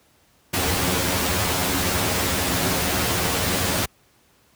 pink noise with comb filter, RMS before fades -22 dBFS, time 0.53-3.86 s, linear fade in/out 10 ms, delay 11 ms, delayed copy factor +0.95, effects pink hiss -59 dBFS RMS until 4.55 s + high-pass 60 Hz 12 dB/octave

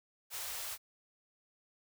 white band-stop noise, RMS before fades -41 dBFS, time 0.3-0.78 s, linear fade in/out 50 ms, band 100 to 490 Hz, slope 24 dB/octave, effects none

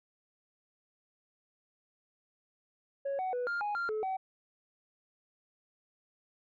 sine tone with pitch steps, 554 / 748 / 492.8 / 1402 / 829 / 1389 / 431.6 / 760 Hz, C#5 / F#5 / B4 / F6 / G#5 / F6 / A4 / F#5, -1 / +19 / -4 / +6 / -3 / -10 / -33 / +46 cents, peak -29 dBFS, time 3.05-4.17 s, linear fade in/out 10 ms, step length 140 ms, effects tanh soft clip ceiling -30 dBFS

